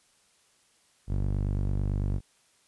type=tone with band-pass filter; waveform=sawtooth; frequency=49 Hz; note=G1; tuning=in tune; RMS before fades=-28 dBFS; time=1.07-2.21 s; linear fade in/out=50 ms; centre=100 Hz; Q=0.72; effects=white hiss -65 dBFS RMS until 2.67 s + resampled to 24000 Hz